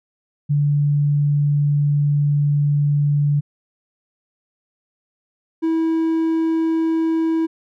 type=tone pair in turn; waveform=sine / triangle; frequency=145.3 / 324.8 Hz; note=D3 / E4; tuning=-18 / -26 cents; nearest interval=octave + major second; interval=1392 cents; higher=second; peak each=-14 dBFS; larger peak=neither; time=0.49-3.41 / 5.62-7.47 s; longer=first; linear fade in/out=20 ms; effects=none